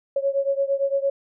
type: beating tone pair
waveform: sine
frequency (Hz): 549 / 557.8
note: C#5 / C#5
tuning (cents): -17 / +11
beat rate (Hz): 8.8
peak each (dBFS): -22 / -24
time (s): 0.16-1.1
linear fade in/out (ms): 5
effects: none